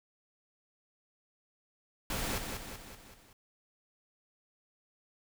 pink noise with echo, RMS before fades -35 dBFS, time 2.1-2.38 s, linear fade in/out 2 ms, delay 190 ms, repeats 5, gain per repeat -5 dB, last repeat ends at 3.33 s, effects none

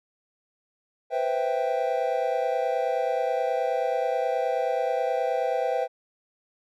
triangle chord, C major seventh, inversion third, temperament equal, 493.9 / 523.3 / 659.3 / 784 Hz, B4 / C5 / E5 / G5, 0 / 0 / 0 / 0 cents, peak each -27 dBFS, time 1.1-5.88 s, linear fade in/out 50 ms, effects none

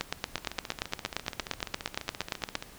two click trains, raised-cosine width 0.2 ms, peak -19 / -11 dBFS, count 34 / 23, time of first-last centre 0.38-2.625 / 0.01-2.553 s, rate 14.7 / 8.65 Hz, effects pink hiss -51 dBFS RMS until 2.78 s

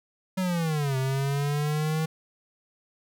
square linear two-way sweep, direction down then up, 190.1 to 130.81 to 159.7 Hz, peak -25 dBFS, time 0.37-2.06 s, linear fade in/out 10 ms, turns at 0.97 s, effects none

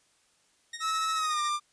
15% pulse tone with tremolo, 1864.7 Hz, A#6, in tune, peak -29 dBFS, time 0.73-1.5 s, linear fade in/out 5 ms, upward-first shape sine, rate 14 Hz, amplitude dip 75%
45% pulse tone with pitch glide, 1299 to 1191.2 Hz, E6 to D6, -26 to +24 cents, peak -27 dBFS, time 0.8-1.6 s, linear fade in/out 50 ms, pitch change -150 cents, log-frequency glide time 1.15-1.41 s
effects white hiss -67 dBFS RMS until 1.72 s + resampled to 22050 Hz

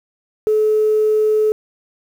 sine tone, 430 Hz, A4, 40 cents flat, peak -11 dBFS, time 0.47-1.52 s, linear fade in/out 0 ms, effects tanh soft clip ceiling -7 dBFS + 7-bit

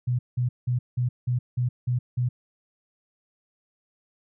sine tone bursts, 123.47 Hz, B2, in tune, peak -21 dBFS, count 8, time 0.07-2.29 s, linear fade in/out 10 ms, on 120 ms, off 180 ms, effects none

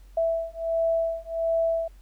sine beating tone pair, 659.3 / 660.7 Hz, E5 / E5, 0 / +4 cents, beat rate 1.4 Hz, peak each -26 dBFS, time 0.17-1.88 s, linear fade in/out 5 ms, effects added 46 Hz sine -46 dBFS peak until 2.01 s + pink hiss -63 dBFS RMS until 2.01 s

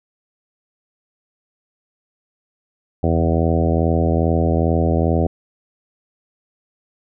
harmonic tone with a mistuned harmonic, 82.41 Hz, E2, in tune, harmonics 1 / 2 / 3 / 4 / 5 / 6 / 7 / 8 / 9, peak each -18 / -21 / -23 / -24 / -25 / -26 / -26 / -27 / -28 dBFS, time 3.03-5.27 s, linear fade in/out 5 ms, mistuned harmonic 1, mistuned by +51 cents, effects none

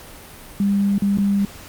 sine tone with dropouts, 200 Hz, G3, 35 cents sharp, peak -15 dBFS, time 0.6-1.45 s, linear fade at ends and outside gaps 2 ms, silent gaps 0.982-1.021 / 1.174-1.184 s, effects pink hiss -40 dBFS RMS until 1.68 s + Opus 48 kbps

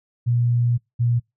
sine tone pair in turn, 120 / 119.38 Hz, B2 / A#2, -49 / +42 cents, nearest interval unison, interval 9 cents, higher first, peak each -16 dBFS, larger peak neither, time 0.26-0.78 / 0.99-1.2 s, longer first, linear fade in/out 20 ms, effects noise-tail reverb RT60 0.2 s tail -26 dB re dry

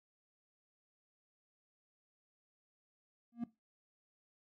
triangle tone with exponential growth, 235.5 Hz, A#3, 18 cents sharp, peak -30 dBFS, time 3.32-3.44 s, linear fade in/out 5 ms, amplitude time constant 24 ms, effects noise-tail reverb RT60 0.2 s tail -17 dB re dry

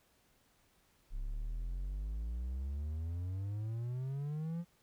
triangle exponential sweep, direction up, 32.7 to 174.61 Hz, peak -34 dBFS, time 1.1-4.65 s, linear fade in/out 50 ms, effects pink hiss -71 dBFS RMS until 4.82 s

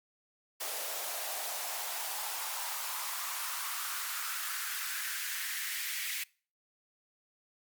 white noise with high-pass filter sweep, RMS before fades -37 dBFS, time 0.6-6.24 s, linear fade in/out 10 ms, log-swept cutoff 560 to 2100 Hz, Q 3, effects noise-tail reverb RT60 0.4 s tail -24 dB re dry + Opus 48 kbps

